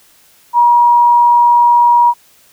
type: tone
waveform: sine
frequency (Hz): 956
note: A#5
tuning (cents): +43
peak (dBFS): -5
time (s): 0.53-2.14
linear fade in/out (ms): 50
effects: white hiss -48 dBFS RMS until 2.52 s